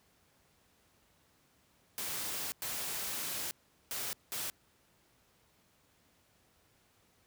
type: noise bursts at uneven times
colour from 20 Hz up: white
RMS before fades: -38 dBFS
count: 4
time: 1.98-2.52 / 2.62-3.51 / 3.91-4.13 / 4.32-4.5 s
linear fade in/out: 0 ms
effects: pink hiss -69 dBFS RMS until 7.26 s + high-pass 60 Hz 12 dB/octave